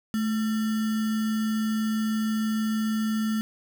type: tone with sample-and-hold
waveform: sine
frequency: 218.1 Hz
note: A3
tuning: 15 cents flat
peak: -23 dBFS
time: 0.14-3.41 s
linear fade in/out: 0 ms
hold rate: 1575 Hz
effects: none